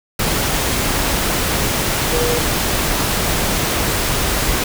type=tone in noise; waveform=sine; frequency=481.3 Hz; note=B4; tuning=45 cents flat; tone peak=-18 dBFS; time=2.13-2.39 s; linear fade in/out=5 ms; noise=pink; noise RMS=-18 dBFS; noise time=0.19-4.64 s; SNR=-3 dB; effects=none